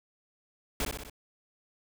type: noise with echo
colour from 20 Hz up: pink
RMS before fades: -30 dBFS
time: 0.8-0.85 s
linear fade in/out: 2 ms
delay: 62 ms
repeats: 4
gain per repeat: -4 dB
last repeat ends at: 1.098 s
effects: none